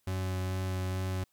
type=tone with vibrato; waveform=40% pulse; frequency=93.3 Hz; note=F#2; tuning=15 cents sharp; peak=-30 dBFS; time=0.07-1.24 s; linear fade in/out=5 ms; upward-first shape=sine; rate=2.3 Hz; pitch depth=10 cents each way; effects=white hiss -74 dBFS RMS until 1.32 s